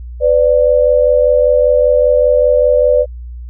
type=tone pair together; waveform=sine; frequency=502.2 / 587.3 Hz; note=B4 / D5; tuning=+29 / 0 cents; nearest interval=minor third; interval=271 cents; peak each=-10 dBFS; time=0.2-3.06 s; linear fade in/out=50 ms; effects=added 60 Hz sine -25 dBFS peak until 3.49 s